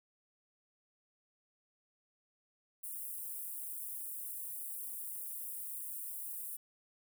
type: high-pass noise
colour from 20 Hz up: white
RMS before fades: -43 dBFS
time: 2.83-6.57 s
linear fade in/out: 10 ms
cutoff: 8900 Hz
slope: 48 dB/octave
effects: none